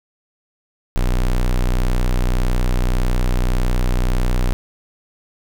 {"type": "tone", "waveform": "square", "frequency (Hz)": 30.87, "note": "B0", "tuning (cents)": 0, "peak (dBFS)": -15, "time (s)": [0.96, 4.53], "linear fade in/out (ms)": 0, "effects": []}